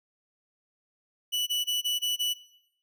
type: tone bursts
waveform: 40% pulse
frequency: 2960 Hz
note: F#7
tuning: in tune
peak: -25 dBFS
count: 6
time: 1.32-2.34 s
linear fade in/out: 20 ms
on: 150 ms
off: 24 ms
effects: noise-tail reverb RT60 0.8 s tail -19 dB re dry